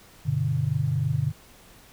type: chord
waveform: sine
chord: G major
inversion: none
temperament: equal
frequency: 98 / 123.47 / 146.83 Hz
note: G2 / B2 / D3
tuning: 0 / 0 / 0 cents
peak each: -30 / -26 / -25 dBFS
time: 0.25-1.32 s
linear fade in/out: 20 ms
effects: pink hiss -52 dBFS RMS until 1.92 s